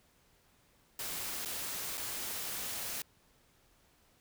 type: noise with dropouts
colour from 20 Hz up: white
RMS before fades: -39 dBFS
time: 0.99-3.02 s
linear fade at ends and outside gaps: 2 ms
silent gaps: 1.45-1.457 / 1.973-1.977 s
effects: pink hiss -68 dBFS RMS until 4.2 s